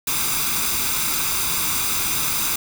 white noise with comb filter, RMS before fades -22 dBFS, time 0.07-2.56 s, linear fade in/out 5 ms, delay 0.82 ms, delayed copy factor +0.65, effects none

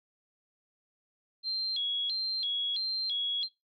sine tone with vibrato, 3722 Hz, A#7, 3 cents flat, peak -29 dBFS, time 1.43-3.49 s, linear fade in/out 50 ms, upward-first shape square, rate 1.5 Hz, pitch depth 190 cents each way, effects noise-tail reverb RT60 0.2 s tail -18 dB re dry + AAC 48 kbps

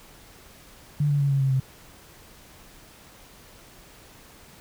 sine tone with pitch steps, 146.83 / 143.73 / 140.69 / 137.71 / 134.8 / 131.95 Hz, D3 / D3 / C#3 / C#3 / C#3 / C3, 0 / -37 / +26 / -11 / -48 / +15 cents, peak -19 dBFS, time 1-1.6 s, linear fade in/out 5 ms, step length 100 ms, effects pink hiss -50 dBFS RMS until 4.6 s

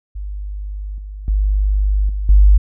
sine tone with level steps, 50.2 Hz, G1, 42 cents sharp, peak -23 / -27 / -12 / -18 / -5 dBFS, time 0.15-2.58 s, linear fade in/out 10 ms, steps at 0.98 / 1.28 / 2.09 / 2.29 s, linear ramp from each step 2 ms, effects none

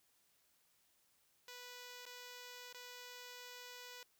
5% pulse tone with dropouts, 492.6 Hz, B4, 5 cents flat, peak -39 dBFS, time 1.48-4.03 s, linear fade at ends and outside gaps 1 ms, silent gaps 2.054-2.064 / 2.727-2.745 s, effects white hiss -75 dBFS RMS until 4.19 s

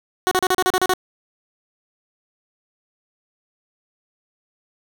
15% pulse tone bursts, 370 Hz, F#4, in tune, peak -9 dBFS, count 9, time 0.27-0.937 s, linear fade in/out 0 ms, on 43 ms, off 35 ms, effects none

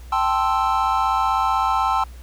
triangle chord, A minor seventh, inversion third, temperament equal, 784 / 880 / 1046.5 / 1318.5 Hz, G5 / A5 / C6 / E6, 0 / 0 / 0 / 0 cents, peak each -21 dBFS, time 0.12-2.04 s, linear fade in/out 5 ms, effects added 61 Hz sine -36 dBFS peak until 2.22 s + pink hiss -50 dBFS RMS until 2.22 s

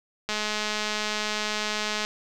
click train, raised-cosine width 0.2 ms, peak -11 dBFS, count 374, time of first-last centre 0.29-2.049 s, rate 212 Hz, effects none

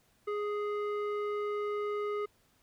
square tone with low-pass filter, 415.3 Hz, G#4, in tune, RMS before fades -34 dBFS, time 0.27-2.26 s, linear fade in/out 10 ms, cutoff 1600 Hz, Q 1.3, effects pink hiss -69 dBFS RMS until 2.62 s

